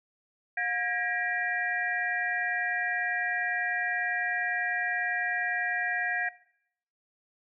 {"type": "tone cluster", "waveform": "sine", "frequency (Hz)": [718, 1636, 1906, 2369], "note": ["F5", "G#6", "A#6", "D7"], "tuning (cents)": [48, -26, 38, 14], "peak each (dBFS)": [-36, -31, -31, -38], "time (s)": [0.57, 6.29], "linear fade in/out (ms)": 5, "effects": ["noise-tail reverb RT60 0.7 s tail -19 dB re dry"]}